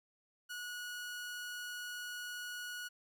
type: tone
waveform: sawtooth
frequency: 1459 Hz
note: F#6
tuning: 25 cents flat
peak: -38 dBFS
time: 0.49-2.89 s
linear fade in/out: 20 ms
effects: 13-bit